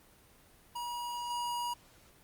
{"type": "tone with level steps", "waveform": "square", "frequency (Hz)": 960, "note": "B5", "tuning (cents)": -49, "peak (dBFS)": [-37, -34], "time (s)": [0.75, 1.74], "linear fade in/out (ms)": 10, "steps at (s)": 1.3, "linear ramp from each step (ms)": 5, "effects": ["pink hiss -61 dBFS RMS until 2.23 s", "Opus 32 kbps"]}